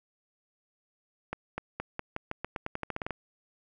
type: accelerating click train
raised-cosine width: 0.5 ms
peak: -18 dBFS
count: 16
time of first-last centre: 1.33-3.107 s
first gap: 250 ms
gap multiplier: 0.88
effects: none